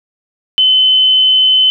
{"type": "tone", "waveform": "sine", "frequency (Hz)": 3044, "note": "F#7", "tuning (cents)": 48, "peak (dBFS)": -6, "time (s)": [0.58, 1.7], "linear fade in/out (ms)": 0, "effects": []}